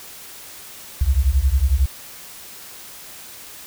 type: beating tone pair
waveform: sine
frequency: 61.74 / 72.74 Hz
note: B1 / D2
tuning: 0 / -16 cents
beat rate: 11 Hz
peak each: -17 dBFS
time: 1.01-1.86 s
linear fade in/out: 5 ms
effects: white hiss -39 dBFS RMS until 3.66 s